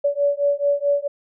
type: beating tone pair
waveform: sine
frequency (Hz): 569 / 573.6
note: C#5 / D5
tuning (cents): +45 / -41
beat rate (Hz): 4.6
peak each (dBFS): -20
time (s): 0.04-1.08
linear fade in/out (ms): 10
effects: none